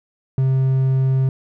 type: tone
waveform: triangle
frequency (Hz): 132.4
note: C3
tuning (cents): +21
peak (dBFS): -12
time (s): 0.38-1.29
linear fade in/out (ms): 2
effects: none